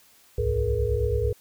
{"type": "tone cluster", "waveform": "sine", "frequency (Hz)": [62.8, 71.9, 105.2, 425.1, 477.7], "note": ["B1", "D2", "G#2", "G#4", "A#4"], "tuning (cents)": [30, -36, 23, 40, 42], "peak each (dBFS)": -28, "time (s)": [0.38, 1.33], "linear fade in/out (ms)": 5, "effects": ["white hiss -57 dBFS RMS until 1.4 s"]}